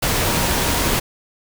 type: tone in noise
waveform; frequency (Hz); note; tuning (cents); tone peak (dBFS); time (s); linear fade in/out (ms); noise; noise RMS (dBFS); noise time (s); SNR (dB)
sine; 945; A#5; +23; -30; 0.25-0.93; 10; pink; -19; 0.02-1; -14
effects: none